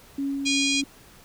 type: tone with tremolo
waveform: sine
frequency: 277.2 Hz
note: C#4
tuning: in tune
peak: -24 dBFS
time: 0.18-0.84 s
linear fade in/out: 5 ms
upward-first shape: sine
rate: 3.2 Hz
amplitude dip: 25%
type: harmonic tone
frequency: 816 Hz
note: G#5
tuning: 31 cents flat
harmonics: 3 / 4 / 5 / 6 / 7 / 8 / 9 / 10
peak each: -26 / -28 / -30 / -32 / -33 / -34 / -35 / -36 dBFS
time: 0.45-0.82 s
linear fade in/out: 20 ms
effects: pink hiss -51 dBFS RMS until 1.24 s